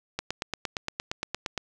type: click train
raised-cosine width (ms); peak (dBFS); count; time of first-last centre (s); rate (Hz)
0.2; -12; 13; 0.19-1.577; 8.65
effects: none